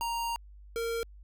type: tone pair in turn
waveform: square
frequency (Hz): 932.3 / 461.3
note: A#5 / A#4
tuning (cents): 0 / -18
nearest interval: octave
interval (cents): 1218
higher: first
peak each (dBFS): -31 / -31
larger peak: neither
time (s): 0.01-0.36 / 0.76-1.03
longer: first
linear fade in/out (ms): 0
effects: added 50 Hz sine -48 dBFS peak until 1.23 s